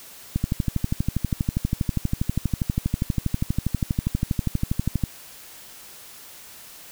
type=click train; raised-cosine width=5 ms; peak=-9 dBFS; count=59; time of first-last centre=0.36-5.037 s; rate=12.4 Hz; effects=white hiss -44 dBFS RMS until 6.91 s